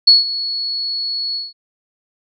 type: tone with ADSR envelope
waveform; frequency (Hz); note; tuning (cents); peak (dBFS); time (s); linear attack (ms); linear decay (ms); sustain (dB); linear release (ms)
sine; 4378; C#8; -22; -3; 0.07-1.53; 8; 160; -16; 180
effects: none